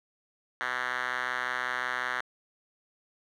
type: tone with band-pass filter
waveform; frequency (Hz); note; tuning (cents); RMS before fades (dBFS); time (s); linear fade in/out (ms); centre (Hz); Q
5% pulse; 125.5; B2; +28; -32; 0.61-2.21; 0; 1800; 2.7
effects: none